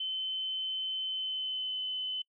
sine tone with pitch glide, 3062 to 3032 Hz, G7 to F#7, -41 to +42 cents, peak -32 dBFS, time 0-2.22 s, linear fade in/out 5 ms, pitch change -17 cents, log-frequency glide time 1.06-1.81 s, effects noise-tail reverb RT60 0.1 s tail -24 dB re dry

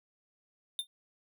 square tone with exponential decay, 3609 Hz, A7, 43 cents sharp, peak -28 dBFS, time 0.79-0.87 s, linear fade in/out 1 ms, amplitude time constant 16 ms, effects none

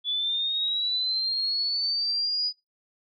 sine linear sweep, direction up, 3427 to 4950 Hz, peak -24 dBFS, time 0.04-2.53 s, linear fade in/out 50 ms, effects noise-tail reverb RT60 0.2 s tail -21 dB re dry

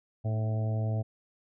harmonic tone with a mistuned harmonic, 110 Hz, A2, in tune, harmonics 1 / 2 / 3 / 4 / 5 / 6 / 7, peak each -27 / -40 / -46 / -45 / -44 / -41 / -48 dBFS, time 0.24-1.03 s, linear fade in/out 20 ms, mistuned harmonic 3, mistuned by -62 cents, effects none

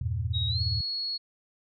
sine chord, E diminished, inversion none, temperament just, 82.41 / 98.89 / 118.67 Hz, E2 / G2 / Bb2, 0 / +16 / +31 cents, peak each -31 / -32 / -31 dBFS, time 0.01-0.81 s, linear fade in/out 5 ms
sine tone with pitch glide, 3800 to 4340 Hz, A#7 to C#8, +33 to -37 cents, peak -29 dBFS, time 0.33-1.18 s, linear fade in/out 20 ms, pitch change +230 cents, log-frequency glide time 0.48-0.61 s
effects none

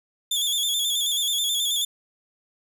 sawtooth tone with vibrato, 3453 Hz, A7, 33 cents flat, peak -19 dBFS, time 0.31-1.85 s, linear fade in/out 5 ms, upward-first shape square, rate 9.3 Hz, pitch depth 53 cents each way, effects none

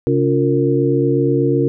sine tone cluster, 135 / 286.3 / 354.5 / 459.8 Hz, C#3 / D4 / F4 / A#4, -45 / -44 / +26 / -24 cents, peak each -18 dBFS, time 0.07-1.68 s, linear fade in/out 0 ms, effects none

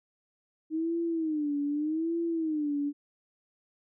sine tone with vibrato, 311.1 Hz, D#4, in tune, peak -27 dBFS, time 0.7-2.93 s, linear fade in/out 50 ms, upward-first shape sine, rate 0.83 Hz, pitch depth 140 cents each way, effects none

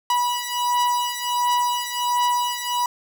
45% pulse beating tone pair, 976 / 977.4 Hz, B5 / B5, -21 / -18 cents, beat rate 1.4 Hz, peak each -22 / -24 dBFS, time 0.1-2.86 s, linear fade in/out 2 ms, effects none

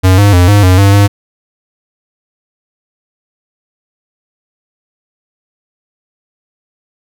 square tone with pitch steps, 93.3 / 101.7 / 89 / 102.4 / 92 / 99.3 / 101.2 Hz, F#2 / G#2 / F2 / G#2 / F#2 / G2 / G#2, +15 / -36 / +33 / -24 / -9 / +23 / -44 cents, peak -4 dBFS, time 0.03-1.08 s, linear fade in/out 20 ms, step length 150 ms, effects none

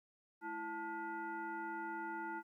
sine tone with frequency modulation, 880 Hz, A5, in tune, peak -40 dBFS, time 0.41-2.43 s, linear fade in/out 50 ms, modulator 548 Hz, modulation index 1.2, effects 13-bit

